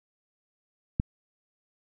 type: click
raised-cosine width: 5 ms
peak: -12 dBFS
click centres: 0.999 s
effects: none